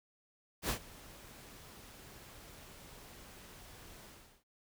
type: noise with ADSR envelope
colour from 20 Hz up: pink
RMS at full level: -33 dBFS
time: 0.62-4.44 s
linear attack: 74 ms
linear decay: 92 ms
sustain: -21 dB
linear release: 370 ms
effects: none